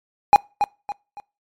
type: tone with echo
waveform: triangle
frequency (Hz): 820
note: G#5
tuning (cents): -22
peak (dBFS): -4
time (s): 0.33-0.36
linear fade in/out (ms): 0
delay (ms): 280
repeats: 3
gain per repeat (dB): -9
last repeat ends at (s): 1.2
effects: noise-tail reverb RT60 0.3 s tail -24 dB re dry + MP3 64 kbps